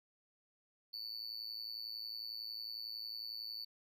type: tone with amplitude modulation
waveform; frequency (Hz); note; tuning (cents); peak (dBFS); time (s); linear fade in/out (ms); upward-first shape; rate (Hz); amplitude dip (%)
triangle; 4500; C#8; +25; -37; 0.93-3.65; 10; sine; 111; 95
effects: none